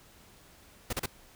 pink noise bursts, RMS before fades -32 dBFS, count 3, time 0.9-1.06 s, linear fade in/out 5 ms, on 30 ms, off 35 ms, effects pink hiss -57 dBFS RMS until 1.35 s

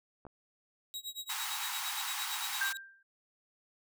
clicks, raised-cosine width 1 ms, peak -35 dBFS, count 2, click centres 0.252 / 0.267 s
sawtooth tone with tremolo, 3828 Hz, A#7, 45 cents sharp, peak -34 dBFS, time 0.94-2.77 s, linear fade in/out 0 ms, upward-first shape sine, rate 8.8 Hz, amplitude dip 95%
pink high-pass noise, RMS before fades -38 dBFS, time 1.29-2.73 s, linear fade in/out 10 ms, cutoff 790 Hz, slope 96 dB/octave
sine tone with exponential decay, 1581 Hz, G6, 14 cents sharp, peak -27 dBFS, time 2.61-3.03 s, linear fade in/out 5 ms, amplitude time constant 91 ms
effects none

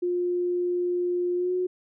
sine tone with pitch glide, 354.7 to 364.3 Hz, F4 to F#4, +27 to -27 cents, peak -23 dBFS, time 0.02-1.67 s, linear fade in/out 10 ms, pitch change +46 cents, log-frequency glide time 1.36-1.53 s, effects none

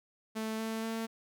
sawtooth tone with pitch steps, 220 / 222.6 / 225.1 Hz, A3 / A3 / A3, 0 / +20 / +40 cents, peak -30 dBFS, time 0.35-1.07 s, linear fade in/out 20 ms, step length 240 ms, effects none

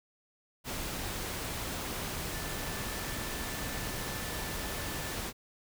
sine tone in noise, 1760 Hz, A6, in tune, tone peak -47 dBFS, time 2.3-5.17 s, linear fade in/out 50 ms, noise pink, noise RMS -37 dBFS, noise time 0.64-5.33 s, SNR -13 dB, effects none

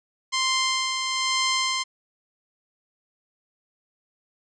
10% pulse tone with tremolo, 1046.5 Hz, C6, in tune, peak -12 dBFS, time 0.32-1.84 s, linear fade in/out 20 ms, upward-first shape sine, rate 1.1 Hz, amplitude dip 40%, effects resampled to 22050 Hz

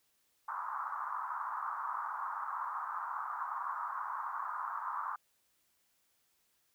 pink band-pass noise, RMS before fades -39 dBFS, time 0.48-5.16 s, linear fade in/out 5 ms, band 950 to 1300 Hz, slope 48 dB/octave, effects white hiss -75 dBFS RMS until 6.74 s

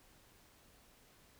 silence, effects pink hiss -65 dBFS RMS until 1.39 s

